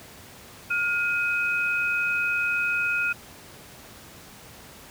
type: tone pair together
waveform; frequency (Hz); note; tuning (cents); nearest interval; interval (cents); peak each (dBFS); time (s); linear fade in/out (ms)
sine; 1417.7 / 2521; F6 / D#7; +26 / +22; minor seventh; 996; -25; 0.7-3.13; 10
effects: pink hiss -46 dBFS RMS until 4.9 s + high-pass 60 Hz 12 dB/octave